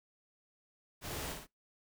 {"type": "noise with echo", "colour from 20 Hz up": "pink", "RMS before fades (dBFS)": -42, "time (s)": [1.01, 1.36], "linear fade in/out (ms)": 50, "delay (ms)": 56, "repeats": 2, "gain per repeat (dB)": -4, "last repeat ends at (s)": 1.472, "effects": ["noise-tail reverb RT60 0.2 s tail -25 dB re dry"]}